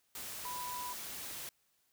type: tone in noise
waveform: sine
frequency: 987.8 Hz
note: B5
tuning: in tune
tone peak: -40 dBFS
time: 0.45-0.93 s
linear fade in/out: 2 ms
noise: white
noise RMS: -44 dBFS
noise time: 0.15-1.49 s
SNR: +1 dB
effects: white hiss -75 dBFS RMS until 1.92 s